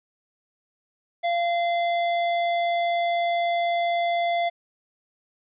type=tone; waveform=square; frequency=689 Hz; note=F5; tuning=24 cents flat; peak=-22 dBFS; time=1.23-4.5 s; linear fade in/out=20 ms; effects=resampled to 8000 Hz + 10-bit